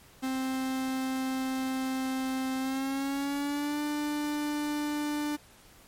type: tone with pitch glide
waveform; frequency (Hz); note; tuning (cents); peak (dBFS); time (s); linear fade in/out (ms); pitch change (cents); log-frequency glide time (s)
45% pulse; 262.3 to 296.1; C4 to D4; +4 to +14; -29; 0.22-5.37; 20; +210; 2.59-3.8
effects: pink hiss -56 dBFS RMS until 5.87 s + MP3 64 kbps